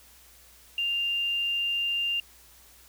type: tone with quantisation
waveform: sine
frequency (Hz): 2794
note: F7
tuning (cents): 0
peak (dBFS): -25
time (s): 0.78-2.2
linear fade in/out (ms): 2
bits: 9
effects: added 60 Hz sine -60 dBFS peak until 2.88 s + white hiss -55 dBFS RMS until 2.88 s